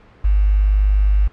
sine tone with quantisation, 50.5 Hz, G#1, 48 cents flat, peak -11 dBFS, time 0.24-1.28 s, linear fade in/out 10 ms, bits 6, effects pink hiss -47 dBFS RMS until 1.32 s + low-pass 2000 Hz 12 dB/octave

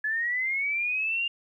sine linear sweep, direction up, 1705 to 2813 Hz, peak -25 dBFS, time 0.04-1.28 s, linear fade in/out 5 ms, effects 11-bit

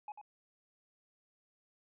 triangle tone with echo, 840 Hz, G#5, 19 cents sharp, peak -39 dBFS, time 0.08-0.12 s, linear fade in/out 2 ms, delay 94 ms, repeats 1, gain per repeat -7 dB, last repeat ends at 0.214 s, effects resampled to 8000 Hz

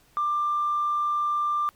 triangle tone with tanh clipping, 1187 Hz, D6, 18 cents sharp, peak -22 dBFS, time 0.17-1.69 s, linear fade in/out 0 ms, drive 4 dB, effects pink hiss -60 dBFS RMS until 1.75 s + MP3 96 kbps

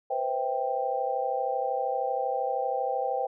sine chord, C major seventh, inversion third, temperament just, 490.5 / 523.3 / 654.1 / 784.9 Hz, B4 / C5 / E5 / G5, -12 / 0 / -14 / +2 cents, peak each -34 / -31 / -35 / -29 dBFS, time 0.1-3.27 s, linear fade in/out 10 ms, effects none

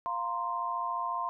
sine chord, F suspended fourth, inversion none, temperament equal, 698.5 / 932.3 / 1046.5 Hz, F5 / Bb5 / C6, 0 / 0 / 0 cents, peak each -38 / -36 / -32 dBFS, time 0.06-1.29 s, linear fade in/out 0 ms, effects none

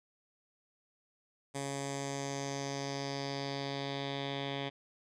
10% pulse tone with low-pass filter sweep, 139 Hz, C#3, 5 cents sharp, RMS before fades -38 dBFS, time 1.54-4.7 s, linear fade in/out 20 ms, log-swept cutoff 8400 to 3200 Hz, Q 3.4, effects none

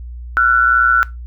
sine tone pair together, 1357.4 / 1480 Hz, F6 / F#6, -50 / 0 cents, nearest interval minor second, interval 150 cents, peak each -12 dBFS, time 0.37-1.03 s, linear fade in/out 0 ms, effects noise-tail reverb RT60 0.2 s tail -19 dB re dry + added 60 Hz sine -27 dBFS peak until 1.26 s

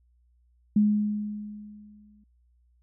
sine tone with exponential decay, 209.3 Hz, G#3, 14 cents sharp, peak -16 dBFS, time 0.76-2.24 s, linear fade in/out 5 ms, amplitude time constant 320 ms, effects added 60 Hz sine -61 dBFS peak until 2.82 s

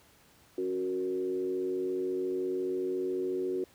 sine tone with frequency modulation, 370 Hz, F#4, in tune, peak -29 dBFS, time 0.58-3.64 s, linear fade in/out 2 ms, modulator 94.2 Hz, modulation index 0.68, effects pink hiss -61 dBFS RMS until 3.74 s + high-pass 60 Hz 12 dB/octave

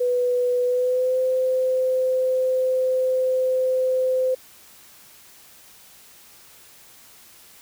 sine tone with pitch glide, 493.9 to 514.6 Hz, B4 to C5, 0 to -29 cents, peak -18 dBFS, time 0-4.35 s, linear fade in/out 10 ms, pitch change +71 cents, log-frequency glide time 0.65-1.2 s, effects white hiss -49 dBFS RMS until 7.61 s

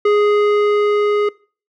square tone with level ramp, 415.3 Hz, G#4, in tune, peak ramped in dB -11 to -14 dBFS, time 0.05-1.29 s, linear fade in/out 5 ms, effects noise-tail reverb RT60 0.4 s tail -23 dB re dry + low-pass 2000 Hz 12 dB/octave

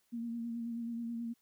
sine tone with vibrato, 233.1 Hz, A#3, in tune, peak -36 dBFS, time 0.12-1.34 s, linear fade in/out 20 ms, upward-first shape sine, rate 9.3 Hz, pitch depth 29 cents each way, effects white hiss -75 dBFS RMS until 1.41 s

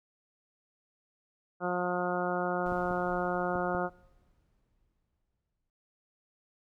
harmonic tone, 178.7 Hz, F3, 40 cents sharp, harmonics 1 / 2 / 3 / 4 / 5 / 6 / 7 / 8, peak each -36 / -35 / -35 / -35 / -40 / -43 / -38 / -38 dBFS, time 1.6-3.9 s, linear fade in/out 50 ms
brown noise with exponential decay, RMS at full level -45 dBFS, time 2.66-5.7 s, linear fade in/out 0 ms, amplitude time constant 660 ms
clicks, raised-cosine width 3 ms, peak -27 dBFS, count 4, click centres 2.722 / 2.911 / 3.556 / 3.749 s
effects noise-tail reverb RT60 1.0 s tail -25 dB re dry

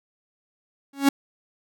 45% pulse tone with exponential growth, 277.2 Hz, C#4, in tune, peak -11 dBFS, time 0.93-1.09 s, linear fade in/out 5 ms, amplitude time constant 34 ms, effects none

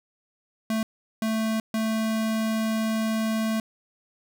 square tone bursts at uneven times, 220.9 Hz, A3, 7 cents sharp, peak -24 dBFS, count 3, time 0.7-0.83 / 1.22-1.6 / 1.74-3.6 s, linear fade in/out 2 ms, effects none

